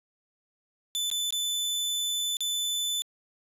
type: tone with dropouts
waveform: sawtooth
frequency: 3509 Hz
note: A7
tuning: 5 cents flat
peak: -24 dBFS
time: 0.95-3.02 s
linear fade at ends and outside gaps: 0 ms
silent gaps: 1.101-1.114 / 1.306-1.325 / 2.369-2.406 s
effects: resampled to 32000 Hz